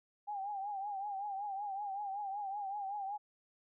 sine tone with vibrato, 802 Hz, G5, 39 cents sharp, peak -37 dBFS, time 0.27-3.18 s, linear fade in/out 20 ms, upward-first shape triangle, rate 5.3 Hz, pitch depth 94 cents each way, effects none

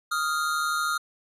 square tone pair together, 1244.5 / 1396.9 Hz, D#6 / F6, 0 / 0 cents, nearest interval major second, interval 200 cents, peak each -28 dBFS, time 0.11-0.98 s, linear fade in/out 10 ms, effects resampled to 32000 Hz

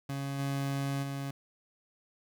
30% pulse tone with level steps, 138.59 Hz, C#3, in tune, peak -31 / -28 / -32 dBFS, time 0.09-1.31 s, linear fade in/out 5 ms, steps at 0.38 / 1.02 s, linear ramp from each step 20 ms, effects none

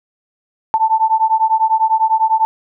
sine beating tone pair, 880 / 890 Hz, A5 / A5, 0 / +20 cents, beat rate 10 Hz, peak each -14 dBFS, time 0.74-2.45 s, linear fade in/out 0 ms, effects none

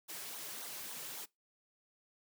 white noise with flanger, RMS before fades -45 dBFS, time 0.08-1.26 s, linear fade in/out 20 ms, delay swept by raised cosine 0.39 to 4.39 ms, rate 3.6 Hz, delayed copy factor -0.7, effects noise-tail reverb RT60 0.2 s tail -23 dB re dry + high-pass 150 Hz 12 dB/octave

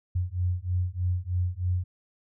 sine beating tone pair, 88.5 / 91.7 Hz, F2 / F#2, +23 / -15 cents, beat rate 3.2 Hz, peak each -28 dBFS, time 0.15-1.84 s, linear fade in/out 10 ms, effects none

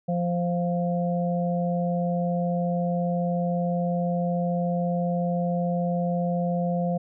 harmonic tone, 174.61 Hz, F3, in tune, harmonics 1 / 3 / 4, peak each -24 / -29 / -31 dBFS, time 0.08-6.98 s, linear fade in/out 10 ms, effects none

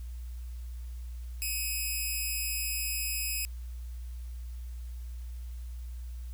5% pulse tone with amplitude modulation, 2540 Hz, D#7, 35 cents sharp, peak -19 dBFS, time 1.42-3.45 s, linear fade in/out 0 ms, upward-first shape sine, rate 246 Hz, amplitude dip 65%, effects added 60 Hz sine -37 dBFS peak until 6.33 s + white hiss -61 dBFS RMS until 6.33 s

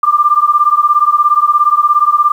sine beating tone pair, 1183 / 1200 Hz, D6 / D6, +12 / +37 cents, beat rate 17 Hz, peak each -10 dBFS, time 0.03-2.32 s, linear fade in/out 5 ms, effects 7-bit

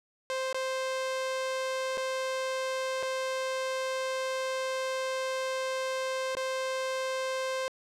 sawtooth tone with dropouts, 523.3 Hz, C5, in tune, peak -26 dBFS, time 0.3-7.68 s, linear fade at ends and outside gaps 0 ms, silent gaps 0.528-0.545 / 1.973-1.978 / 3.027-3.031 / 6.351-6.369 s, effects low-pass 8000 Hz 12 dB/octave

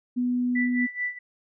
sine tone, 246.9 Hz, B3, in tune, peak -22 dBFS, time 0.16-0.87 s, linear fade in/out 20 ms
sine tone with tremolo, 1975.5 Hz, B6, in tune, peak -24 dBFS, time 0.55-1.19 s, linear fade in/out 10 ms, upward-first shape sine, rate 4.6 Hz, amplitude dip 85%
effects none

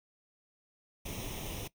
pink noise with comb filter, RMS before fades -40 dBFS, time 1.05-1.68 s, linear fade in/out 10 ms, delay 0.33 ms, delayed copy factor +0.7, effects noise-tail reverb RT60 0.1 s tail -19 dB re dry

